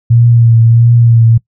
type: tone with vibrato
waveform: sine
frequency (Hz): 116.54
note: A#2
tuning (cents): 0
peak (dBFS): -3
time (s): 0.1-1.38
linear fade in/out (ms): 10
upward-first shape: triangle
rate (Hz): 1.5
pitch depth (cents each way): 38
effects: noise-tail reverb RT60 0.1 s tail -22 dB re dry